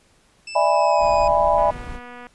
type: tone with pitch glide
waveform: 25% pulse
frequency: 2642 to 2495 Hz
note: E7 to D#7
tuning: +3 to +4 cents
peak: -28 dBFS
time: 0.47-1.28 s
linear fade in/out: 5 ms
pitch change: -99 cents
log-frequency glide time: 0.67-1.09 s
type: chord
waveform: sine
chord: E dominant seventh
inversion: third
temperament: just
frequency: 593.3 / 659.3 / 824.1 / 988.9 Hz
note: D5 / E5 / G#5 / B5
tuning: +18 / 0 / -14 / +2 cents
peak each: -20 dBFS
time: 0.55-1.71 s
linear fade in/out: 10 ms
type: noise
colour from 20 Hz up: brown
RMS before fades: -32 dBFS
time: 0.98-2 s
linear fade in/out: 50 ms
type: click train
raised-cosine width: 0.5 ms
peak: -25 dBFS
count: 169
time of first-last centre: 1.58-2.269 s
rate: 244 Hz
effects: pink hiss -58 dBFS RMS until 2.34 s + resampled to 24000 Hz